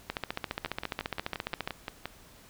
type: two click trains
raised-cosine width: 0.3 ms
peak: -18 / -15 dBFS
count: 9 / 24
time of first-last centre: 0.66-2.056 / 0.1-1.675 s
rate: 5.73 / 14.6 Hz
effects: pink hiss -55 dBFS RMS until 2.49 s